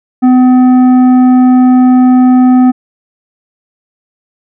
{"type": "tone with tanh clipping", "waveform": "triangle", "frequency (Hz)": 253.1, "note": "B3", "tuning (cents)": 43, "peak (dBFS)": -4, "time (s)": [0.22, 2.72], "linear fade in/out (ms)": 20, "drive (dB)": 13, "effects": []}